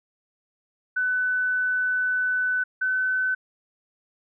sine tone pair in turn, 1500 / 1514.8 Hz, F#6 / F#6, +23 / +40 cents, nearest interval unison, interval 17 cents, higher second, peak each -21 dBFS, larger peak neither, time 0.96-2.64 / 2.81-3.35 s, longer first, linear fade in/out 10 ms, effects none

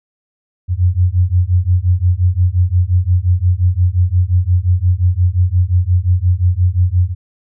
sine beating tone pair, 87.31 / 93.01 Hz, F2 / F#2, 0 / +10 cents, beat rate 5.7 Hz, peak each -13 dBFS, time 0.68-7.15 s, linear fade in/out 50 ms, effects none

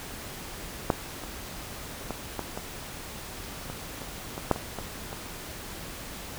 clicks, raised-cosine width 1 ms, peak -7 / -24 / -17 / -16 / -19 / -22 / -23 / -20 / -6 / -21 / -19 / -22 dBFS, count 12, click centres 0.902 / 1.237 / 2.107 / 2.393 / 2.575 / 3.7 / 4.018 / 4.379 / 4.513 / 4.561 / 4.787 / 5.129 s, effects pink hiss -40 dBFS RMS until 6.38 s

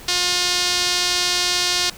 sawtooth tone with band-pass filter, 356.8 Hz, F4, 37 cents sharp, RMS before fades -20 dBFS, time 0.08-1.9 s, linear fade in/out 5 ms, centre 4700 Hz, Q 1.9, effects pink hiss -40 dBFS RMS until 1.97 s

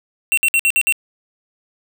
square tone bursts, 2726 Hz, F7, 43 cents flat, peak -13 dBFS, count 6, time 0.32-0.924 s, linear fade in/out 0 ms, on 54 ms, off 56 ms, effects none

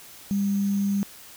sine tone with sample-and-hold, 199.7 Hz, G3, 32 cents sharp, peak -21 dBFS, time 0.31-1.03 s, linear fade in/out 0 ms, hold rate 6300 Hz, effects white hiss -46 dBFS RMS until 1.36 s

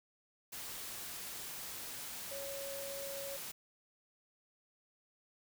sine tone in noise, 554.4 Hz, C#5, in tune, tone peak -43 dBFS, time 2.31-3.37 s, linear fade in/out 10 ms, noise white, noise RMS -45 dBFS, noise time 0.52-3.52 s, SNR -1 dB, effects none

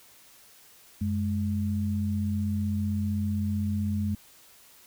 sine tone pair together, 92.9 / 208.6 Hz, F#2 / G#3, +7 / +8 cents, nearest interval octave + major second, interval 1401 cents, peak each -28 dBFS, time 1.01-4.15 s, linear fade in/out 5 ms, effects white hiss -55 dBFS RMS until 4.86 s

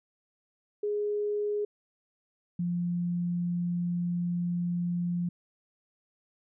sine tone pair in turn, 415.3 / 174.61 Hz, G#4 / F3, 0 / 0 cents, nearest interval octave + minor third, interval 1500 cents, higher first, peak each -27 dBFS, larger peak neither, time 0.83-1.65 / 2.59-5.29 s, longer second, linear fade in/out 5 ms, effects none

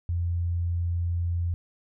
sine tone, 86.2 Hz, F2, 22 cents flat, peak -24 dBFS, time 0.09-1.54 s, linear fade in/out 0 ms, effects none

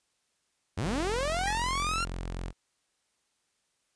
sawtooth linear sweep, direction up, 73.42 to 1407 Hz, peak -25 dBFS, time 0.77-2.05 s, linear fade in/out 10 ms
sawtooth tone, 43.95 Hz, F1, 12 cents sharp, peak -30 dBFS, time 0.81-2.53 s, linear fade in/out 50 ms
square tone with exponential decay, 1910 Hz, A#6, 42 cents sharp, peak -30 dBFS, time 1.47-1.63 s, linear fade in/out 5 ms, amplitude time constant 33 ms
effects white hiss -75 dBFS RMS until 3.95 s + resampled to 22050 Hz

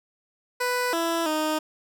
15% pulse tone with pitch steps, 495.3 / 333.3 / 309.6 Hz, B4 / E4 / D#4, +5 / +19 / -9 cents, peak -17 dBFS, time 0.6-1.59 s, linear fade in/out 10 ms, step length 330 ms, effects none

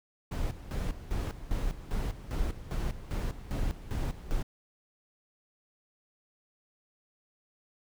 brown noise with tremolo, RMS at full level -31 dBFS, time 0.31-4.43 s, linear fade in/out 10 ms, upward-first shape square, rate 2.5 Hz, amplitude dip 75%, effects none

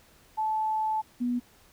sine tone pair in turn, 870 / 244.1 Hz, A5 / B3, -20 / -20 cents, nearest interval octave + minor seventh, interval 2200 cents, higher first, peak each -25 dBFS, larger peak neither, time 0.37-1.02 / 1.2-1.4 s, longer first, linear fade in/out 20 ms, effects pink hiss -59 dBFS RMS until 1.72 s

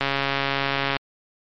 click train, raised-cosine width 0.3 ms, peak -6 dBFS, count 133, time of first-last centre 0.01-0.967 s, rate 138 Hz, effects low-pass 5000 Hz 12 dB/octave + MP3 48 kbps

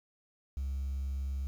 sine tone, 67.9 Hz, C#2, 35 cents flat, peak -30 dBFS, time 0.57-1.47 s, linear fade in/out 0 ms, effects tanh soft clip ceiling -31 dBFS + 10-bit

